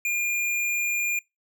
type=tone; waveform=square; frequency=2411 Hz; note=D7; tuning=45 cents sharp; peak=-24 dBFS; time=0.05-1.19 s; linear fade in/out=2 ms; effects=noise-tail reverb RT60 0.2 s tail -25 dB re dry